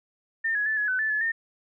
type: tone with pitch steps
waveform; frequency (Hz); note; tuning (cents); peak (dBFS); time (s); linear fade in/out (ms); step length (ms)
sine; 1807 / 1678 / 1751 / 1689 / 1510 / 1751 / 1716 / 1820; A6 / G#6 / A6 / G#6 / F#6 / A6 / A6 / A#6; +46 / +17 / -9 / +29 / +35 / -9 / -44 / -42; -23; 0.44-1.32; 10; 110
effects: none